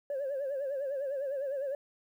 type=tone with vibrato; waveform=sine; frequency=551 Hz; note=C#5; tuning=11 cents flat; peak=-30 dBFS; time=0.1-1.75 s; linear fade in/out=2 ms; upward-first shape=sine; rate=9.9 Hz; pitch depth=93 cents each way; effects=tanh soft clip ceiling -29 dBFS + 11-bit